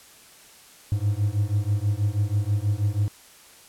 triangle beating tone pair, 100 / 106.2 Hz, G2 / G#2, +35 / +39 cents, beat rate 6.2 Hz, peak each -22 dBFS, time 0.92-3.08 s, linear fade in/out 0 ms, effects white hiss -50 dBFS RMS until 3.68 s + low-pass 12000 Hz 12 dB/octave

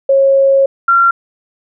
sine tone pair in turn, 545 / 1373.3 Hz, C#5 / F6, -29 / -30 cents, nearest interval octave + major third, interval 1599 cents, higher second, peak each -6 dBFS, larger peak neither, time 0.09-0.66 / 0.88-1.11 s, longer first, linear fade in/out 5 ms, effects none

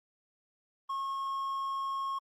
triangle tone, 1087 Hz, C#6, 34 cents flat, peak -30 dBFS, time 0.89-2.19 s, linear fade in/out 10 ms, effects Opus 32 kbps

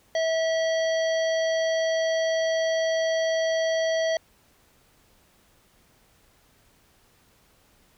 harmonic tone, 649 Hz, E5, 27 cents flat, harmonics 1 / 3 / 5 / 7 / 9, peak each -22 / -32 / -36 / -39 / -41 dBFS, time 0.15-4.17 s, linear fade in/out 2 ms, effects pink hiss -61 dBFS RMS until 7.97 s

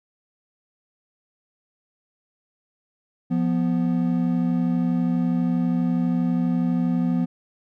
triangle tone pair together, 174.61 / 246.9 Hz, F3 / B3, 0 / 0 cents, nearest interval tritone, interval 600 cents, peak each -20 dBFS, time 3.3-7.26 s, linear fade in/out 20 ms, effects none

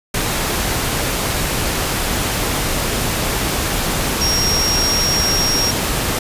sine tone in noise, 5590 Hz, F8, 1 cent sharp, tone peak -16 dBFS, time 4.21-5.71 s, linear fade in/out 5 ms, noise pink, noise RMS -19 dBFS, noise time 0.14-6.19 s, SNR 0 dB, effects resampled to 32000 Hz

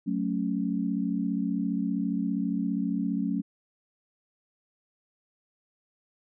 sine chord, F# minor, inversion none, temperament equal, 185 / 220 / 277.2 Hz, F#3 / A3 / C#4, 0 / 0 / 0 cents, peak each -30 dBFS, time 0.06-3.42 s, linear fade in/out 20 ms, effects none

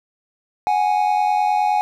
triangle tone pair together, 740 / 829.7 Hz, F#5 / G#5, 0 / -2 cents, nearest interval major second, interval 198 cents, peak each -18 / -15 dBFS, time 0.67-1.81 s, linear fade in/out 0 ms, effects none

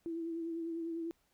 sine tone with vibrato, 331.5 Hz, E4, 10 cents sharp, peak -36 dBFS, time 0.06-1.11 s, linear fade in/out 0 ms, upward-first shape triangle, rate 10 Hz, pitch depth 38 cents each way, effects pink hiss -75 dBFS RMS until 1.33 s

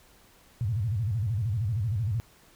sine tone with vibrato, 107.5 Hz, A2, 40 cents flat, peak -25 dBFS, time 0.61-2.2 s, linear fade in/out 0 ms, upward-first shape square, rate 13 Hz, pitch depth 190 cents each way, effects pink hiss -58 dBFS RMS until 2.55 s

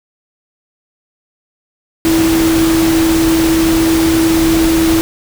sine tone in noise, 326.1 Hz, E4, 19 cents flat, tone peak -9 dBFS, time 2.05-5.01 s, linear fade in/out 0 ms, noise pink, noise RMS -18 dBFS, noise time 2.05-5.01 s, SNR +6 dB, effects none

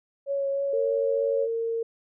sine tone with vibrato, 554.4 Hz, C#5, in tune, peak -24 dBFS, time 0.26-1.48 s, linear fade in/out 50 ms, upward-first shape triangle, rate 3.3 Hz, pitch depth 14 cents each way
sine tone, 457.7 Hz, A#4, 32 cents flat, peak -25 dBFS, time 0.73-1.83 s, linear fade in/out 5 ms
effects none

